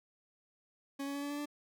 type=tone with pitch steps; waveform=40% pulse; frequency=277.2 / 280.3 / 283.4 / 286.5 / 289.6 / 292.8 Hz; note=C#4 / C#4 / C#4 / D4 / D4 / D4; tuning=0 / +19 / +38 / -43 / -24 / -5 cents; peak=-36 dBFS; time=0.99-1.458 s; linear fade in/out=10 ms; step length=78 ms; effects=none